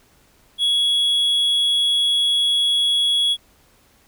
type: tone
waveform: triangle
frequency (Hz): 3350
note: G#7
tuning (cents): +14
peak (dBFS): -14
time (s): 0.58-3.37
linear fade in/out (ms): 50
effects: pink hiss -56 dBFS RMS until 4.07 s